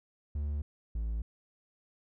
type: tone pair in turn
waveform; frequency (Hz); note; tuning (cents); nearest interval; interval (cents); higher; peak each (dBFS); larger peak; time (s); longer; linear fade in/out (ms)
triangle; 73.42 / 55.38; D2 / A1; 0 / +12; perfect fourth; 488; first; -29 / -29; neither; 0.35-0.62 / 0.95-1.22; neither; 5
effects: none